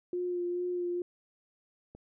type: tone with vibrato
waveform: sine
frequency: 354.5 Hz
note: F4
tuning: 26 cents sharp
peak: -30 dBFS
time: 0.13-1.02 s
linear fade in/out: 2 ms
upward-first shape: sine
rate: 2.3 Hz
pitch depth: 18 cents each way
type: click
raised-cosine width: 2 ms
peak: -35 dBFS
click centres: 1.95 s
effects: none